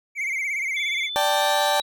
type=tone with vibrato; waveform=triangle; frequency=2191 Hz; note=C#7; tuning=21 cents flat; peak=-22 dBFS; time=0.15-1.1 s; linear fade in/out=50 ms; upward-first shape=sine; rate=17 Hz; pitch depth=98 cents each way
type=tone with pitch glide; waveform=sine; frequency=3467 to 3869 Hz; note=A7 to B7; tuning=-26 to -36 cents; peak=-28 dBFS; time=0.76-1.82 s; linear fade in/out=10 ms; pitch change=+190 cents; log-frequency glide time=1.06-1.62 s
type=chord; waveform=35% pulse; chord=D suspended fourth; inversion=none; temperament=equal; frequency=587.3 / 784 / 880 Hz; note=D5 / G5 / A5; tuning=0 / 0 / 0 cents; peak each=-22 dBFS; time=1.16-1.8 s; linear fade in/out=0 ms
effects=none